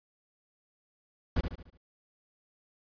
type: noise with echo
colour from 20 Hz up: brown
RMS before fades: -27 dBFS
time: 1.36-1.41 s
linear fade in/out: 5 ms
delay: 73 ms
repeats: 5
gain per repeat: -7 dB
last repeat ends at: 1.775 s
effects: resampled to 11025 Hz